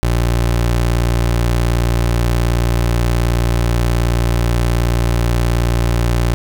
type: tone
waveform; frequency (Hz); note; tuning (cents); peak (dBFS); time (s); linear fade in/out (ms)
25% pulse; 58.7; A#1; +13; -9; 0.03-6.34; 0
effects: none